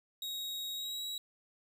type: tone with pitch glide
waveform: 40% pulse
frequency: 3786 to 3872 Hz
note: A#7 to B7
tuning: +26 to -35 cents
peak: -36 dBFS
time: 0.22-1.18 s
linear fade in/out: 2 ms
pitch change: +39 cents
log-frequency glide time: 0.74-1.03 s
effects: none